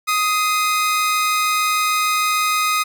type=tone pair together; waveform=sawtooth; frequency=1250.7 / 2069 Hz; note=D#6 / C7; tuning=+9 / -20 cents; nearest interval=major sixth; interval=871 cents; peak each=-13 / -22 dBFS; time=0.07-2.84 s; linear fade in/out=20 ms; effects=none